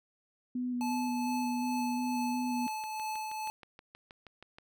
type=tone with vibrato; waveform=sine; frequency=246.9 Hz; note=B3; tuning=in tune; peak=-31 dBFS; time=0.55-2.67 s; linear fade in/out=5 ms; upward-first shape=square; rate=2.8 Hz; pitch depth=15 cents each way
type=tone with tremolo; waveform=square; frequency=866 Hz; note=A5; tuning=28 cents flat; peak=-34 dBFS; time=0.81-3.5 s; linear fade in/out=0 ms; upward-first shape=triangle; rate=2.3 Hz; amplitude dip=35%
type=click train; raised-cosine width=0.3 ms; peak=-33 dBFS; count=13; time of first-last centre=2.68-4.585 s; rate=6.3 Hz
effects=none